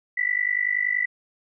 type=tone with amplitude modulation; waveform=sine; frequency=1975.5 Hz; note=B6; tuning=in tune; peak=-17 dBFS; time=0.17-1.06 s; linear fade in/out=10 ms; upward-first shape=sine; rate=50.4 Hz; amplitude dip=90%; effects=none

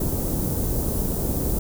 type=band-stop noise; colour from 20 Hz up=pink; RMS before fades=-24 dBFS; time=0-1.59 s; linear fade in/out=5 ms; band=430 to 13000 Hz; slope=12 dB/octave; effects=none

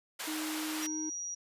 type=high-pass noise; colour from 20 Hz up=pink; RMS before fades=-39 dBFS; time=0.19-0.87 s; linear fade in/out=10 ms; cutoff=870 Hz; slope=12 dB/octave
type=tone with pitch glide; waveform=triangle; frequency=311.1 to 312.9 Hz; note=D#4 to D#4; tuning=0 to +10 cents; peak=-34 dBFS; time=0.27-1.1 s; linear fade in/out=10 ms; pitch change=+10 cents; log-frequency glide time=0.88-0.97 s
type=tone; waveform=sine; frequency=5760 Hz; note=F#8; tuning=47 cents flat; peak=-36 dBFS; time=0.82-1.35 s; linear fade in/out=10 ms
effects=resampled to 32000 Hz

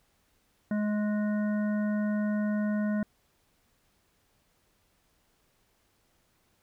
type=harmonic tone with a mistuned harmonic; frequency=210 Hz; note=G#3; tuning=19 cents sharp; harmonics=1 / 3 / 5 / 7 / 9; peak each=-26 / -37 / -47 / -43 / -47 dBFS; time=0.71-3.03 s; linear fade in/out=2 ms; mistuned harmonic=9; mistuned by=-37 cents; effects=pink hiss -70 dBFS RMS until 6.62 s

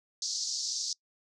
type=band-pass noise; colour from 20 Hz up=white; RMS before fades=-34 dBFS; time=0.22-0.93 s; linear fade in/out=2 ms; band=4400 to 6400 Hz; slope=48 dB/octave; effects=noise-tail reverb RT60 0.1 s tail -25 dB re dry

